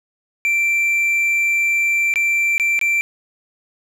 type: tone with dropouts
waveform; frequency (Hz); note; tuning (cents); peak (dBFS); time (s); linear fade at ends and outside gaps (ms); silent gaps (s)
triangle; 2349; D7; 0; -13; 0.45-3.01; 0; 2.139-2.158 / 2.58-2.598 / 2.791-2.813
effects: none